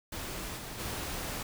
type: noise with level steps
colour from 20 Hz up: pink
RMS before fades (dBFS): -39 / -42 / -37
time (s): 0.12-1.43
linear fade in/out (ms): 5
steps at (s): 0.56 / 0.78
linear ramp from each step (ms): 20
effects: none